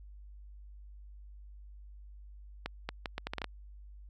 accelerating click train, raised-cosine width 0.3 ms, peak -19 dBFS, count 9, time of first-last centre 2.66-3.443 s, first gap 230 ms, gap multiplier 0.73, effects added 50 Hz sine -48 dBFS peak until 4.09 s

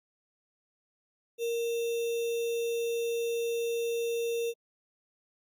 sine tone with sample-and-hold, 466.2 Hz, A#4, in tune, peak -28 dBFS, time 1.38-4.54 s, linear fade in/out 50 ms, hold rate 3150 Hz, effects Opus 48 kbps

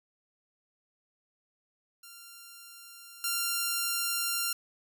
5% pulse tone with level steps, 1386 Hz, F6, 14 cents flat, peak -36 / -17 dBFS, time 2.03-4.53 s, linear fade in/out 5 ms, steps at 3.24 s, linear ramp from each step 2 ms, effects none

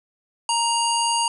harmonic tone with a mistuned harmonic, 942 Hz, A#5, 18 cents sharp, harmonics 1 / 3 / 5 / 7 / 9 / 10, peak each -21 / -26 / -28 / -29 / -31 / -31 dBFS, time 0.49-1.28 s, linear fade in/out 2 ms, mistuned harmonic 1, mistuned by -18 cents, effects none

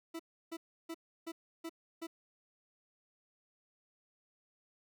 40% pulse tone bursts, 329.6 Hz, E4, in tune, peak -39 dBFS, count 6, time 0.14-2.07 s, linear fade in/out 10 ms, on 55 ms, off 320 ms, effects none

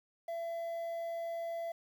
triangle tone with quantisation, 672 Hz, E5, 33 cents sharp, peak -34 dBFS, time 0.28-1.72 s, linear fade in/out 5 ms, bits 10, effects none

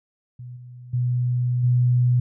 sine tone with level steps, 123.47 Hz, B2, in tune, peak -34 / -38 / -19 / -15 dBFS, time 0.39-2.2 s, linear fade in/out 5 ms, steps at 0.56 / 0.93 / 1.63 s, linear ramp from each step 10 ms, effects none

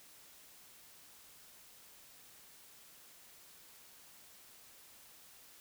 silence, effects white hiss -59 dBFS RMS until 5.6 s

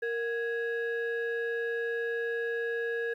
sine tone pair together, 465.2 / 1661.2 Hz, A#4 / G#6, -4 / 0 cents, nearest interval octave + minor seventh, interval 2204 cents, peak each -29 / -32 dBFS, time 0.02-3.14 s, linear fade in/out 10 ms, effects tanh soft clip ceiling -26 dBFS + 11-bit

